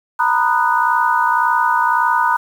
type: chord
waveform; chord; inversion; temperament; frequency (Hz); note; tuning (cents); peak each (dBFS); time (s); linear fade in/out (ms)
sine; B major seventh; third; just; 926 / 987.8 / 1234.7 / 1481.6; A#5 / B5 / D#6 / F#6; -12 / 0 / -14 / +2; -17 / -17 / -20 / -19; 0.19-2.37; 10
effects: 7-bit

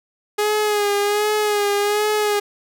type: tone with vibrato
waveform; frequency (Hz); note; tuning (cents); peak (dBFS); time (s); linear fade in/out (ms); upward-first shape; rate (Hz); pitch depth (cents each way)
sawtooth; 415.3; G#4; 0; -13; 0.38-2.4; 10; sine; 1.3; 40
effects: none

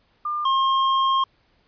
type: tone pair in turn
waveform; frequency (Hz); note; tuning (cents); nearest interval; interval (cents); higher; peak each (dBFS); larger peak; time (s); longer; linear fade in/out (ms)
sine / square; 1200 / 1069.1; D6 / C6; +37 / +37; major second; 200; first; -23 / -18; second; 0.25-0.45 / 0.45-1.24; second; 5
effects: pink hiss -63 dBFS RMS until 1.67 s + resampled to 11025 Hz

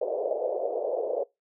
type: band-pass noise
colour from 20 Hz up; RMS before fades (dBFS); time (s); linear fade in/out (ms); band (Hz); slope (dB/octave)
pink; -29; 0.01-1.24; 10; 440 to 650; 48
effects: noise-tail reverb RT60 0.2 s tail -22 dB re dry

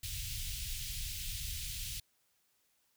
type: band-stop noise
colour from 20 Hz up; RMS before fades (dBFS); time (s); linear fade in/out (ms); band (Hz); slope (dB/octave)
pink; -40; 0.03-2; 5; 110 to 2700; 24
effects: white hiss -75 dBFS RMS until 2.96 s

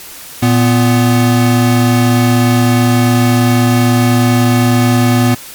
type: tone pair together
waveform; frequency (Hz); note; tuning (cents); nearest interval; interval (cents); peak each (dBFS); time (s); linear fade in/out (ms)
square; 116.75 / 246.9; A#2 / B3; +3 / 0; octave + minor second; 1297; -11; 0.42-5.35; 10
effects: white hiss -31 dBFS RMS until 5.54 s + MP3 96 kbps

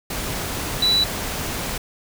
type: tone in noise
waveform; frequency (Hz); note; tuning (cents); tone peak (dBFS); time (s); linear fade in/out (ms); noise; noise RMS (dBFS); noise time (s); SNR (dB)
sine; 3951; B7; 0; -15; 0.82-1.04; 5; pink; -27; 0.1-1.78; +9
effects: none

